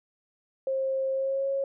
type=tone with pitch glide; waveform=sine; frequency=533 to 547 Hz; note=C5 to C#5; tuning=+32 to -23 cents; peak=-25 dBFS; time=0.67-1.64 s; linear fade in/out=2 ms; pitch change=+45 cents; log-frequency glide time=1.12-1.48 s; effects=none